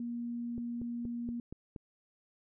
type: tone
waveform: sine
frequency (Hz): 237.4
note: A#3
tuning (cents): +32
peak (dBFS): -35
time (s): 0-1.4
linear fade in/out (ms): 2
type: click train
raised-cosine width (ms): 3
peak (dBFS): -30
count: 6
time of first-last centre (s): 0.58-1.762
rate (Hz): 4.23
effects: none